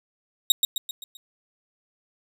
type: tone with echo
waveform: sawtooth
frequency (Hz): 3770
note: A#7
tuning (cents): +19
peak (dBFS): -9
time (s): 0.5-0.52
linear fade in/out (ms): 2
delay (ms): 130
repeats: 5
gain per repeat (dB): -6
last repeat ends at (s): 1.17
effects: none